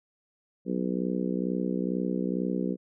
harmonic tone, 62.2 Hz, B1, 13 cents sharp, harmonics 3 / 4 / 5 / 6 / 7 / 8, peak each -30 / -32 / -34 / -36 / -37 / -38 dBFS, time 0.65-2.77 s, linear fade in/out 50 ms, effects none

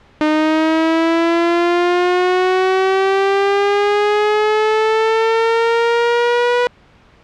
sawtooth linear sweep, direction up, 304.7 to 490 Hz, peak -8 dBFS, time 0.21-6.67 s, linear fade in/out 0 ms, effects pink hiss -48 dBFS RMS until 7.23 s + low-pass 3000 Hz 12 dB/octave

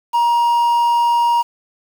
triangle tone with quantisation, 946 Hz, A#5, 25 cents sharp, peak -10 dBFS, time 0.13-1.43 s, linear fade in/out 20 ms, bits 6, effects none

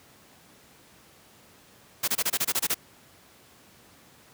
white noise bursts, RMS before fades -25 dBFS, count 10, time 2.03-2.745 s, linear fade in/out 10 ms, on 49 ms, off 25 ms, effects pink hiss -55 dBFS RMS until 4.33 s + high-pass 100 Hz 12 dB/octave

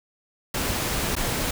pink noise with dropouts, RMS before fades -26 dBFS, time 0.54-1.51 s, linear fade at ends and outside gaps 5 ms, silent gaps 1.154-1.164 s, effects none

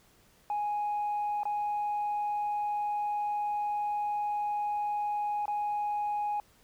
sine tone with dropouts, 830.6 Hz, G#5, in tune, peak -27 dBFS, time 0.5-6.4 s, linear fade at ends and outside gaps 1 ms, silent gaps 1.433-1.454 / 5.456-5.48 s, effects tanh soft clip ceiling -26 dBFS + pink hiss -63 dBFS RMS until 6.63 s

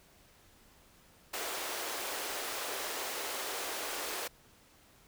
pink high-pass noise, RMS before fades -38 dBFS, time 1.33-4.28 s, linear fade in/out 10 ms, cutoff 380 Hz, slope 24 dB/octave, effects pink hiss -62 dBFS RMS until 5.07 s

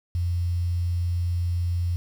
sine tone with quantisation, 87.31 Hz, F2, in tune, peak -22 dBFS, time 0.15-1.96 s, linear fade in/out 0 ms, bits 8, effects none

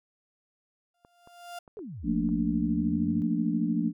35% pulse tone with exponential growth, 698.5 Hz, F5, in tune, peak -34 dBFS, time 0.94-1.59 s, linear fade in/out 5 ms, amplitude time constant 140 ms
clicks, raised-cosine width 1 ms, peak -38 dBFS, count 5, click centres 1.049 / 1.274 / 1.678 / 1.791 / 2.29 s
sine exponential two-way sweep, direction down then up, 465.8 to 44.35 to 100.2 Hz, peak -37 dBFS, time 1.77-3.22 s, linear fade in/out 0 ms, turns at 2.1 s
sine chord, Bb major seventh, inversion second, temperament equal, 174.61 / 220 / 233.1 / 293.7 Hz, F3 / A3 / Bb3 / D4, 0 / 0 / 0 / 0 cents, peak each -30 dBFS, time 2.03-3.93 s, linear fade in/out 50 ms
effects none

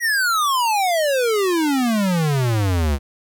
square exponential sweep, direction down, 1943 to 67.5 Hz, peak -17 dBFS, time 0-2.99 s, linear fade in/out 50 ms, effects none

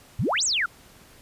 sine exponential two-way sweep, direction up then down, 87.31 to 8390 to 1296 Hz, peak -21 dBFS, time 0.19-0.66 s, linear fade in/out 5 ms, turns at 0.44 s, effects pink hiss -52 dBFS RMS until 1.21 s + resampled to 32000 Hz

